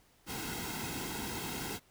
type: noise with comb filter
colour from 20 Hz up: pink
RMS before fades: -39 dBFS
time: 0.26-1.8 s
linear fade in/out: 50 ms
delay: 1.7 ms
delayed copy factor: -0.75
effects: pink hiss -66 dBFS RMS until 1.9 s